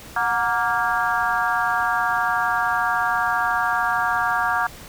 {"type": "harmonic tone with a mistuned harmonic", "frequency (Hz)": 233.1, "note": "A#3", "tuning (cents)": 0, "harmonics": [3, 4, 5, 6, 7], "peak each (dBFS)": [-25, -25, -25, -25, -25], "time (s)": [0.16, 4.67], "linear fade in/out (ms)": 5, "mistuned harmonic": 3, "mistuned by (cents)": 73, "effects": ["pink hiss -41 dBFS RMS until 4.88 s"]}